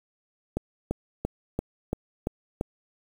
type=click train; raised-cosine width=2 ms; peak=-13 dBFS; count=7; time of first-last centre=0.57-2.611 s; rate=2.94 Hz; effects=7-bit